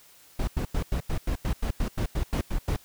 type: noise bursts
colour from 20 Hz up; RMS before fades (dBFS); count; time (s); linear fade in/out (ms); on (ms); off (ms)
brown; -26; 14; 0.39-2.764; 5; 86; 90
effects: white hiss -55 dBFS RMS until 2.84 s